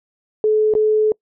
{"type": "tone with dropouts", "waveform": "sine", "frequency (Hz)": 430, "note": "A4", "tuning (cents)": -40, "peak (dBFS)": -12, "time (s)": [0.44, 1.12], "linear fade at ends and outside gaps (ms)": 1, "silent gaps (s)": [0.738, 0.751], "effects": ["noise-tail reverb RT60 0.1 s tail -26 dB re dry"]}